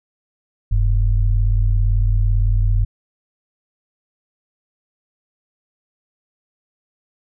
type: tone pair together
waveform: sine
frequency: 42.78 / 100.7 Hz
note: F1 / G2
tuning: -35 / +47 cents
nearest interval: octave + minor third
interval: 1482 cents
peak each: -14 / -18 dBFS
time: 0.71-2.85 s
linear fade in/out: 10 ms
effects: none